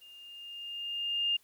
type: tone with level ramp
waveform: sine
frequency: 2816 Hz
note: F7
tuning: 14 cents sharp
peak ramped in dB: -51 to -25 dBFS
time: 0.01-1.37 s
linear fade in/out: 10 ms
effects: white hiss -66 dBFS RMS until 1.43 s